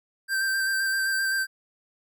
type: tone with vibrato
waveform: square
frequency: 1568 Hz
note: G6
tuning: in tune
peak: -24 dBFS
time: 0.28-1.47 s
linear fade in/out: 50 ms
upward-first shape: square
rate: 7.7 Hz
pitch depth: 15 cents each way
effects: none